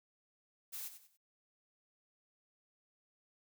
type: noise with echo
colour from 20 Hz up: blue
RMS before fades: -44 dBFS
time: 0.72-0.89 s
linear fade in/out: 20 ms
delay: 95 ms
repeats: 3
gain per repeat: -10 dB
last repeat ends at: 1.175 s
effects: none